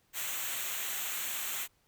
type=noise with comb filter; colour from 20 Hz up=white; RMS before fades=-36 dBFS; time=0.13-1.68 s; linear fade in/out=50 ms; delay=0.2 ms; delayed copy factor=-0.7; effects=pink hiss -71 dBFS RMS until 1.87 s